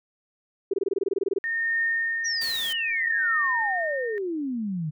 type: tone bursts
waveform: sine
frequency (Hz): 392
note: G4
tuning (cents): 0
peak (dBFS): -20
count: 14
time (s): 0.71-1.386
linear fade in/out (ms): 5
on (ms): 26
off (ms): 24
type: tone with tremolo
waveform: sine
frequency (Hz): 1831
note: A#6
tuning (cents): -32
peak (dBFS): -21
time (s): 1.44-4.18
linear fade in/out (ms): 0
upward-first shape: triangle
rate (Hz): 0.65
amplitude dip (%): 80
type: exponential sweep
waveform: sine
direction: down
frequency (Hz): 5970 to 146.83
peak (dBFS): -26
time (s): 2.24-4.91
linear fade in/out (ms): 20
type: noise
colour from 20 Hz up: white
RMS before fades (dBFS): -37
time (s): 2.41-2.73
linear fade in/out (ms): 5
effects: none